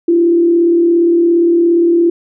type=tone with frequency modulation; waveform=sine; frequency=340.6 Hz; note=F4; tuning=43 cents flat; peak=-7 dBFS; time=0.08-2.1 s; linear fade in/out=5 ms; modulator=37.3 Hz; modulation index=0.36; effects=none